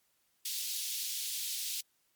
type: high-pass noise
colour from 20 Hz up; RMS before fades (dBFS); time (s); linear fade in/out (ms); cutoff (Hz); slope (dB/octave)
pink; -37; 0.45-1.81; 5; 3300; 24
effects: white hiss -74 dBFS RMS until 2.15 s + MP3 96 kbps